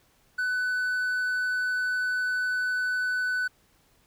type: tone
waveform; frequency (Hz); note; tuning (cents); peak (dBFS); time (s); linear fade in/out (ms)
triangle; 1498; F#6; +21; -23; 0.38-3.48; 10
effects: pink hiss -64 dBFS RMS until 4.06 s